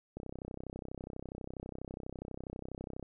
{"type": "click train", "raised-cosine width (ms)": 2, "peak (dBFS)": -28, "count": 93, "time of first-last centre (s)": [0.17, 3.027], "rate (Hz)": 32.2, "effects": []}